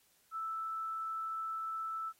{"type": "tone", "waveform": "sine", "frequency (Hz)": 1318.5, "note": "E6", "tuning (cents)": 0, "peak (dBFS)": -36, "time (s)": [0.31, 2.13], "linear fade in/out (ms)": 50, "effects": ["white hiss -70 dBFS RMS until 2.19 s", "AAC 48 kbps"]}